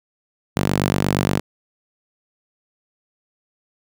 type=tone with high-pass filter; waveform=sawtooth; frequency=48.51 Hz; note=G1; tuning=17 cents flat; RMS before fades=-20 dBFS; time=0.56-1.4 s; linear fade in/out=10 ms; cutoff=150 Hz; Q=1.2; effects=none